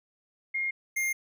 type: tone pair in turn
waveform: sine / square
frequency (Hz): 2133 / 2119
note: C7 / C7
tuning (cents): +33 / +21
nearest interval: unison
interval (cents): 12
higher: first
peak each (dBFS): -27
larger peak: neither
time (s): 0.54-0.71 / 0.96-1.13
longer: neither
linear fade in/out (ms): 10
effects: none